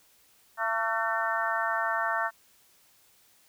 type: harmonic tone with a mistuned harmonic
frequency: 225.4 Hz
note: A3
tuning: 42 cents sharp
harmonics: 3 / 4 / 5 / 6 / 7 / 8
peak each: -33 / -33 / -33 / -33 / -33 / -33 dBFS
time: 0.57-2.31 s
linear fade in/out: 50 ms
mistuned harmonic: 7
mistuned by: -57 cents
effects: white hiss -62 dBFS RMS until 3.48 s